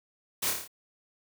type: noise with echo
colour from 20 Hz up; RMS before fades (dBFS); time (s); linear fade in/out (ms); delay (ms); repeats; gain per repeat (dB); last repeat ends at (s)
white; -30; 0.42-0.51; 10; 28; 6; -3; 0.678
effects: none